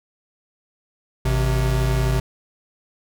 square tone pair together, 53.64 / 129.2 Hz, A1 / C3, -43 / -21 cents, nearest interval octave + minor third, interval 1522 cents, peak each -21 dBFS, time 1.25-2.2 s, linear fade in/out 5 ms, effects none

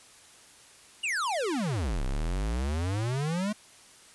square exponential two-way sweep, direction down then up, 2960 to 30.87 to 217.5 Hz, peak -28 dBFS, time 1.03-3.53 s, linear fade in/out 10 ms, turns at 2.04 s, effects white hiss -54 dBFS RMS until 4.14 s + resampled to 24000 Hz

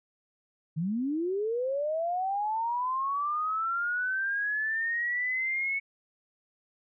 sine linear sweep, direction up, 148.4 to 2217 Hz, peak -27 dBFS, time 0.76-5.8 s, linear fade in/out 20 ms, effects none

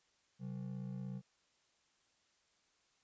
triangle ring-modulated tone, 161.4 Hz, E3, 36 cents flat, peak -36 dBFS, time 0.39-1.22 s, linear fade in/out 50 ms, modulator 28.4 Hz, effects white hiss -75 dBFS RMS until 3.03 s + resampled to 16000 Hz

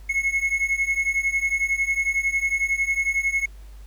triangle beating tone pair, 2175 / 2186 Hz, C#7 / C#7, -33 / -25 cents, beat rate 11 Hz, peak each -23 / -21 dBFS, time 0.09-3.46 s, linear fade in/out 10 ms, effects added 50 Hz sine -39 dBFS peak until 3.86 s + pink hiss -56 dBFS RMS until 3.86 s

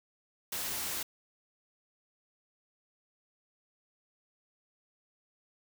white noise, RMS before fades -36 dBFS, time 0.52-1.03 s, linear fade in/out 5 ms, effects none

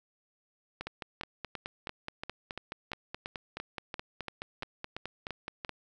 two click trains, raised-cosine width 0.3 ms, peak -21 / -21 dBFS, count 24 / 15, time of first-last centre 0.81-5.693 / 0.87-5.648 s, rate 4.71 / 2.93 Hz, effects none

